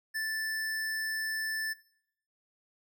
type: tone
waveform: square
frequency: 1760 Hz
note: A6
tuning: in tune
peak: -32 dBFS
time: 0.14-1.74 s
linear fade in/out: 20 ms
effects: noise-tail reverb RT60 0.7 s tail -21 dB re dry